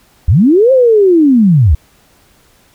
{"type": "linear two-way sweep", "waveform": "sine", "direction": "up then down", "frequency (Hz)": [61.74, 539, 61.74], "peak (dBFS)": -4, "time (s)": [0.28, 1.75], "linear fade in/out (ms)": 5, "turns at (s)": 0.72, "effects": ["pink hiss -49 dBFS RMS until 2.74 s"]}